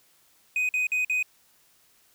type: tone bursts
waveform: triangle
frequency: 2500 Hz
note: D#7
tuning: 8 cents sharp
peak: -21 dBFS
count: 4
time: 0.56-1.227 s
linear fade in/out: 2 ms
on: 130 ms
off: 49 ms
effects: white hiss -62 dBFS RMS until 2.14 s